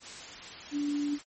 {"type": "tone in noise", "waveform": "sine", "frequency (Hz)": 290, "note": "D4", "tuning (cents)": -22, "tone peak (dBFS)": -28, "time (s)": [0.71, 1.19], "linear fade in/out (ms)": 50, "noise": "white", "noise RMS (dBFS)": -44, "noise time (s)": [0, 1.24], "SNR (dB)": 13, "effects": ["MP3 32 kbps"]}